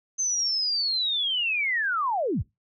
sine linear sweep, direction down, 6272 to 36.71 Hz, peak -23 dBFS, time 0.18-2.43 s, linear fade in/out 20 ms, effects noise-tail reverb RT60 0.2 s tail -22 dB re dry

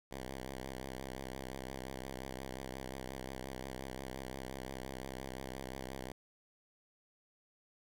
5% pulse tone with vibrato, 65.41 Hz, C2, in tune, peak -31 dBFS, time 0.11-6.12 s, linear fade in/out 5 ms, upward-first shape sine, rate 5.7 Hz, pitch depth 62 cents each way, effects none

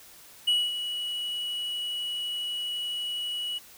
triangle tone with ADSR envelope, 2928 Hz, F#7, 19 cents flat, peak -18 dBFS, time 0.47-3.59 s, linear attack 12 ms, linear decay 230 ms, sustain -10 dB, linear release 17 ms, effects white hiss -51 dBFS RMS until 3.77 s

